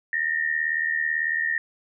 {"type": "tone pair together", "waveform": "sine", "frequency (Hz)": [1800, 1878.1], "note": ["A6", "A#6"], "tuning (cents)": [39, 12], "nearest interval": "minor second", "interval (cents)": 73, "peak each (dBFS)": -25, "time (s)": [0.13, 1.58], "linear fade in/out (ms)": 2, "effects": []}